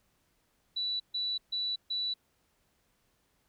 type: tone bursts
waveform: sine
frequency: 3951 Hz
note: B7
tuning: in tune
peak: -30 dBFS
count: 4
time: 0.76-2.14 s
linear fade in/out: 10 ms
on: 240 ms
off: 140 ms
effects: pink hiss -73 dBFS RMS until 3.48 s